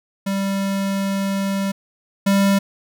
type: tone pair in turn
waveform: square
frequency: 196 / 197.36 Hz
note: G3 / G3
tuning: 0 / +12 cents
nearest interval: unison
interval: 12 cents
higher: second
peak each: -20 / -14 dBFS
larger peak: second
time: 0.26-1.72 / 2.26-2.59 s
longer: first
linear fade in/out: 10 ms
effects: none